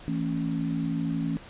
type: chord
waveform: sine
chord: A major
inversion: second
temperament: equal with one note detuned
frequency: 164.81 / 224.8 / 277.2 Hz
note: E3 / A3 / C#4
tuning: 0 / +37 / 0 cents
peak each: -29 / -32 / -30 dBFS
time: 0.08-1.37 s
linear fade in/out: 0 ms
effects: pink hiss -47 dBFS RMS until 1.49 s + resampled to 8000 Hz